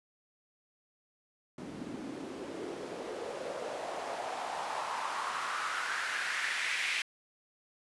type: noise with band-pass filter sweep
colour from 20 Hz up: white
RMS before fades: -37 dBFS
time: 1.58-7.02 s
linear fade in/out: 2 ms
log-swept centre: 230 to 2300 Hz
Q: 2.9
effects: resampled to 24000 Hz